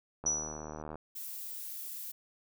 click train, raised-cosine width 1 ms, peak -28 dBFS, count 56, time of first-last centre 0.24-0.956 s, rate 76.8 Hz
sine tone with exponential decay, 5890 Hz, F#8, 9 cents flat, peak -25 dBFS, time 0.26-0.82 s, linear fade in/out 5 ms, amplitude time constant 120 ms
violet noise, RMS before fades -42 dBFS, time 1.15-2.12 s, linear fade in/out 10 ms
effects none

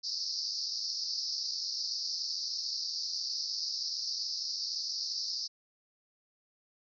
white band-pass noise, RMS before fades -36 dBFS, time 0.03-5.48 s, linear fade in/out 20 ms, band 4400 to 5500 Hz, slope 96 dB/octave, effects none

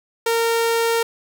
sawtooth tone, 460.4 Hz, A#4, 22 cents flat, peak -13 dBFS, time 0.26-1.03 s, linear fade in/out 5 ms, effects none

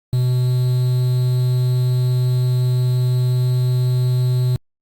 triangle tone with quantisation, 125.3 Hz, B2, 25 cents sharp, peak -12 dBFS, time 0.13-4.56 s, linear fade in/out 0 ms, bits 6, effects Opus 48 kbps

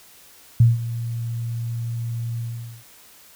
sine tone with ADSR envelope, 116.7 Hz, A#2, 2 cents sharp, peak -8 dBFS, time 0.6-2.84 s, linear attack 4 ms, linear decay 170 ms, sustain -16 dB, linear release 460 ms, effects white hiss -49 dBFS RMS until 3.35 s

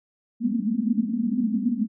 pink band-pass noise, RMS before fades -24 dBFS, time 0.4-1.88 s, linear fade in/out 50 ms, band 210 to 250 Hz, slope 96 dB/octave, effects none

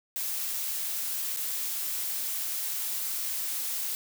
blue noise with dropouts, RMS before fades -32 dBFS, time 0.16-3.95 s, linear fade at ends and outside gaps 0 ms, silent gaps 1.363-1.371 s, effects none

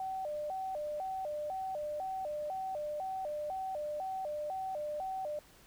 sine tone with vibrato, 675 Hz, E5, 41 cents sharp, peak -35 dBFS, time 0-5.39 s, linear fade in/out 2 ms, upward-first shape square, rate 2 Hz, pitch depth 210 cents each way, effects pink hiss -60 dBFS RMS until 5.66 s

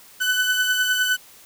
30% pulse beating tone pair, 1500 / 1509.8 Hz, F#6 / F#6, +23 / +35 cents, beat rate 9.8 Hz, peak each -17 / -22 dBFS, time 0.2-1.17 s, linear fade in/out 20 ms, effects white hiss -48 dBFS RMS until 1.45 s

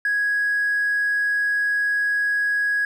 sine tone with hard clipping, 1661.2 Hz, G#6, in tune, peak -19 dBFS, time 0.05-2.85 s, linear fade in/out 2 ms, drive 1 dB, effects none

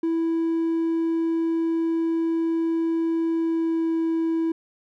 triangle tone with pitch glide, 329.3 to 327.4 Hz, E4 to E4, -2 to -12 cents, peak -18 dBFS, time 0.03-4.52 s, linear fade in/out 5 ms, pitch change -10 cents, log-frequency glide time 3.32-3.93 s, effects tanh soft clip ceiling -14 dBFS

